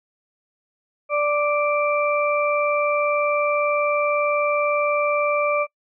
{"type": "harmonic tone", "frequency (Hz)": 587.3, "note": "D5", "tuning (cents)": 0, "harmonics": [1, 2, 4], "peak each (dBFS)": [-20, -23, -26], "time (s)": [1.09, 5.67], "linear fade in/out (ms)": 50, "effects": ["noise-tail reverb RT60 0.1 s tail -25 dB re dry"]}